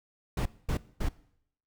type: noise bursts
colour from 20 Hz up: brown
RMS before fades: -28 dBFS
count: 3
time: 0.37-1.088 s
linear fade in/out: 5 ms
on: 86 ms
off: 230 ms
effects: noise-tail reverb RT60 0.7 s tail -20 dB re dry